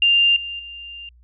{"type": "tone with level steps", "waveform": "sine", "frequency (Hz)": 2794, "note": "F7", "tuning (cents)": 0, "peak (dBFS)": [-12, -27, -33], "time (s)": [0.02, 1.09], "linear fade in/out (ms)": 2, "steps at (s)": [0.36, 0.59], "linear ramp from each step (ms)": 5, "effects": ["added 60 Hz sine -48 dBFS peak until 1.23 s"]}